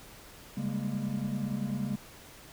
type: tone cluster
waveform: triangle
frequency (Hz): 138.2 / 195.9 / 206.2 / 233.8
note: C#3 / G3 / G#3 / A#3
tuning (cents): -5 / -1 / -12 / +5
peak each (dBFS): -34 / -36 / -32 / -35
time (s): 0.57-1.96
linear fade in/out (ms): 5
effects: pink hiss -51 dBFS RMS until 2.52 s